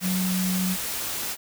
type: tone in noise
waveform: sine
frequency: 185 Hz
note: F#3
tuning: in tune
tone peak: -23 dBFS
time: 0.01-0.77 s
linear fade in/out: 50 ms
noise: white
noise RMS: -30 dBFS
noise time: 0-1.37 s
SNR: +4 dB
effects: none